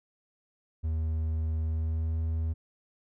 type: tone with pitch glide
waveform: triangle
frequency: 79.5 to 80.7 Hz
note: D#2 to E2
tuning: +38 to -36 cents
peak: -25 dBFS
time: 0.83-2.54 s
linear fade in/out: 20 ms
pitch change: +26 cents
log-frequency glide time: 1.6-2.19 s
effects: none